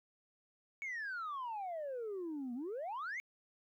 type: exponential two-way sweep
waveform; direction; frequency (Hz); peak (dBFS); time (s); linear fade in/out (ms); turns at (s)
sine; down then up; 2254 to 233.1 to 2254; -37; 0.82-3.2; 0; 2.54
effects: tanh soft clip ceiling -37 dBFS + 13-bit